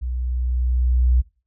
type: tone with level ramp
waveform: sine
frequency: 61.9 Hz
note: B1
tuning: 5 cents sharp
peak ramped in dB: -23 to -12 dBFS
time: 0.01-1.22 s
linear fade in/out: 20 ms
effects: noise-tail reverb RT60 0.4 s tail -24 dB re dry